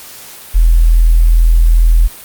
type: tone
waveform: sine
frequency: 41.2 Hz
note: E1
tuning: in tune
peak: -4 dBFS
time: 0.54-2.08 s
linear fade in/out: 20 ms
effects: white hiss -33 dBFS RMS until 2.24 s + Opus 48 kbps